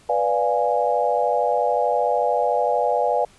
sine chord, B diminished seventh, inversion none, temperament equal, 493.9 / 587.3 / 698.5 / 830.6 Hz, B4 / D5 / F5 / Ab5, 0 / 0 / 0 / 0 cents, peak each -23 dBFS, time 0.09-3.25 s, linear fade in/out 5 ms, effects pink hiss -53 dBFS RMS until 3.38 s + resampled to 24000 Hz

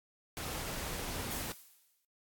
pink noise, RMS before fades -40 dBFS, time 0.37-1.52 s, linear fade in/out 0 ms
blue noise with exponential decay, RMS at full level -39 dBFS, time 1.31-2.05 s, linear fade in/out 2 ms, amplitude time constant 160 ms
effects AAC 64 kbps

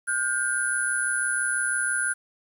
sine tone cluster, 1439 / 1565 / 10040 Hz, F#6 / G6 / D#9, -49 / -3 / +15 cents, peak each -27 dBFS, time 0.07-2.14 s, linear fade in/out 20 ms, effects tanh soft clip ceiling -13 dBFS + 9-bit

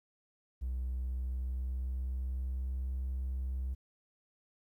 triangle tone with pitch glide, 62.9 to 64.74 Hz, B1 to C2, +32 to -18 cents, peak -30 dBFS, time 0.61-3.75 s, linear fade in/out 20 ms, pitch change +50 cents, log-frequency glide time 0.79-2.91 s, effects tanh soft clip ceiling -29 dBFS + 12-bit

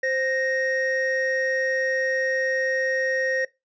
triangle tone pair together, 523.3 / 1864.7 Hz, C5 / A#6, 0 / 0 cents, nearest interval octave + minor seventh, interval 2200 cents, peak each -23 dBFS, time 0.03-3.45 s, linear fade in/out 5 ms, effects noise-tail reverb RT60 0.2 s tail -19 dB re dry + resampled to 16000 Hz

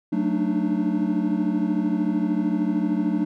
triangle tone cluster, 186.1 / 222.5 / 292.5 / 305.7 Hz, F#3 / A3 / D4 / D#4, +10 / +20 / -7 / -30 cents, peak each -24 dBFS, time 0.12-3.25 s, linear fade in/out 10 ms, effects none

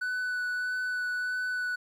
triangle tone with vibrato, 1490 Hz, F#6, 12 cents sharp, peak -27 dBFS, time 0.01-1.76 s, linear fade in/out 10 ms, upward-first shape sine, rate 1.6 Hz, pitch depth 11 cents each way, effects 11-bit

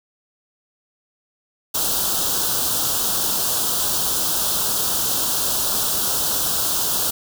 white band-stop noise, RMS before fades -21 dBFS, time 1.74-7.11 s, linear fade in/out 10 ms, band 1500 to 3000 Hz, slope 48 dB/octave, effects none

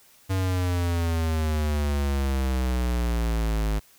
square exponential sweep, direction down, 95.8 to 51.91 Hz, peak -23 dBFS, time 0.29-3.8 s, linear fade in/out 20 ms, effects white hiss -56 dBFS RMS until 3.98 s

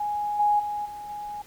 sine tone with level steps, 830.6 Hz, G#5, in tune, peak -25 / -18 / -27 / -35 / -32 dBFS, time 0-1.42 s, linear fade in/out 5 ms, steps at 0.39 / 0.59 / 0.85 / 1.09 s, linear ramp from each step 10 ms, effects pink hiss -52 dBFS RMS until 1.46 s

